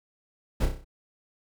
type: noise with echo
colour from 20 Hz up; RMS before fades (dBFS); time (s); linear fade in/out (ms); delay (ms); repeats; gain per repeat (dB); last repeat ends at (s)
brown; -21; 0.6-0.66; 10; 31; 6; -5; 0.846
effects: none